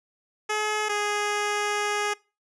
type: tone pair in turn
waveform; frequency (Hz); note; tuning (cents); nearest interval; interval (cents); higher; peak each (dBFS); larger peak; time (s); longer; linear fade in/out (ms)
10% pulse; 425.5 / 414.6; G#4 / G#4; +42 / -3; unison; 45; first; -16; neither; 0.49-0.89 / 0.89-2.14; second; 10
effects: noise-tail reverb RT60 0.3 s tail -23 dB re dry + resampled to 22050 Hz